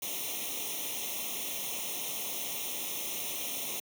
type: noise with comb filter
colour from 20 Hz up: white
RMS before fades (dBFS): -36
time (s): 0.02-3.8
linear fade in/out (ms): 5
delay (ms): 0.32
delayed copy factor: +1
effects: high-pass 200 Hz 12 dB/octave